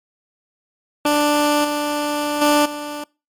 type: tone with level steps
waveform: 15% pulse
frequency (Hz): 294.7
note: D4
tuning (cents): +6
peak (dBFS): -8 / -13 / -6 / -20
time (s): 1.05-3.04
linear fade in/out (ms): 5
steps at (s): 1.64 / 2.41 / 2.65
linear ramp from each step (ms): 10
effects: noise-tail reverb RT60 0.3 s tail -25 dB re dry + MP3 64 kbps